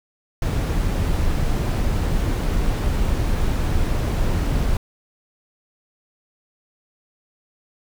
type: noise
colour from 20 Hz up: brown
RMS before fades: -20 dBFS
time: 0.42-4.77 s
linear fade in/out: 2 ms
effects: none